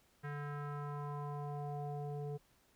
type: tone with low-pass filter sweep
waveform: square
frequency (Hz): 145.4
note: D3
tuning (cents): -17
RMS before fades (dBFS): -42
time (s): 0.23-2.38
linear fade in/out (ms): 20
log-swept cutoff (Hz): 1700 to 540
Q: 3.5
effects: pink hiss -71 dBFS RMS until 2.75 s